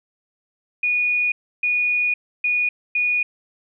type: tone bursts at uneven times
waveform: sine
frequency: 2457 Hz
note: D#7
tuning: 22 cents flat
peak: -17 dBFS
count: 4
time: 0.83-1.32 / 1.63-2.14 / 2.44-2.69 / 2.95-3.23 s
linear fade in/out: 5 ms
effects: none